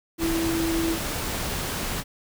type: tone in noise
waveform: sine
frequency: 329.6 Hz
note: E4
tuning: in tune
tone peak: -23 dBFS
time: 0.18-0.98 s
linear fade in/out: 50 ms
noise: pink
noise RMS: -29 dBFS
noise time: 0.18-2.04 s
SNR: +3 dB
effects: none